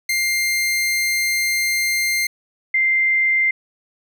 sawtooth / sine tone pair in turn, 2100 / 2091 Hz, C7 / C7, +6 / -2 cents, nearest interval unison, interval 8 cents, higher first, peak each -14 dBFS, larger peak neither, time 0.09-2.27 / 2.74-3.51 s, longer first, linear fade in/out 5 ms, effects none

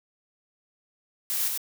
blue noise with echo, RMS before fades -28 dBFS, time 1.3-1.48 s, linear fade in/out 0 ms, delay 96 ms, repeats 1, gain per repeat -2 dB, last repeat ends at 1.576 s, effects none

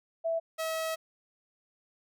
sine / sawtooth tone pair in turn, 659.3 / 643.5 Hz, E5 / E5, 0 / -42 cents, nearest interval unison, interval 42 cents, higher first, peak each -27 dBFS, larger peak neither, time 0.24-0.4 / 0.58-0.96 s, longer second, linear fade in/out 20 ms, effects none

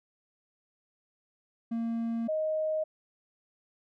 triangle / sine tone pair in turn, 230 / 624.6 Hz, A#3 / D#5, -23 / +7 cents, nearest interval octave + perfect fourth, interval 1730 cents, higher second, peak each -27 dBFS, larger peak neither, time 1.71-2.28 / 2.28-2.84 s, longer first, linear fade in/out 10 ms, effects none

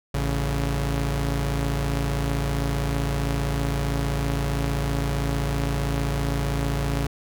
sawtooth tone pair together, 55.4 / 140 Hz, A1 / C#3, +13 / +18 cents, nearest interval octave + major third, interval 1605 cents, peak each -21 / -22 dBFS, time 0.14-7.07 s, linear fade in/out 5 ms, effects none

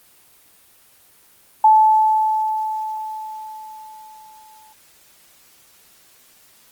sine tone with exponential decay, 869 Hz, A5, 22 cents flat, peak -7 dBFS, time 1.64-4.73 s, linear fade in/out 5 ms, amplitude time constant 670 ms, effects white hiss -52 dBFS RMS until 6.71 s + Opus 24 kbps

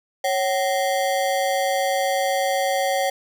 square ring-modulated tone, 656 Hz, E5, 9 cents flat, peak -17 dBFS, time 0.24-3.1 s, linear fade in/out 5 ms, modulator 104 Hz, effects 8-bit

